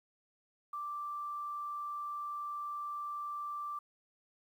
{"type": "tone", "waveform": "sine", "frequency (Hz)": 1174.7, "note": "D6", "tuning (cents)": 0, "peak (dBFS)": -37, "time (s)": [0.73, 3.79], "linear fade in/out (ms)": 5, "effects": ["11-bit"]}